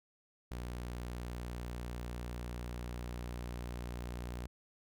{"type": "tone", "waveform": "sawtooth", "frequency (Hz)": 60.2, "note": "B1", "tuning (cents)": -44, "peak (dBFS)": -36, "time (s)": [0.51, 4.47], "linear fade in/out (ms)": 5, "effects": []}